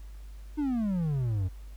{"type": "exponential sweep", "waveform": "triangle", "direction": "down", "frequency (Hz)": [308.7, 87.9], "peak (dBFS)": -24, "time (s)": [0.57, 1.49], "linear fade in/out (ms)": 20, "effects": ["added 50 Hz sine -41 dBFS peak until 1.76 s", "pink hiss -61 dBFS RMS until 1.76 s"]}